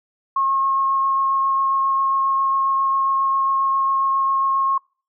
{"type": "tone with vibrato", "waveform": "sine", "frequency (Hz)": 1082, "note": "C#6", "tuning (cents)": -42, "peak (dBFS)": -16, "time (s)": [0.36, 4.78], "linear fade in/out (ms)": 5, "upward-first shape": "sine", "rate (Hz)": 7.4, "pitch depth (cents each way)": 8, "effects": ["noise-tail reverb RT60 0.4 s tail -26 dB re dry"]}